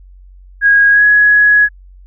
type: tone with pitch glide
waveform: sine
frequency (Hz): 1643 to 1676.6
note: G#6 to G#6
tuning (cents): -19 to +16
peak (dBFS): -5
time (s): 0.61-1.69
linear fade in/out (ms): 50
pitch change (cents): +35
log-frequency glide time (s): 0.9-1.04
effects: added 46 Hz sine -36 dBFS peak until 2.06 s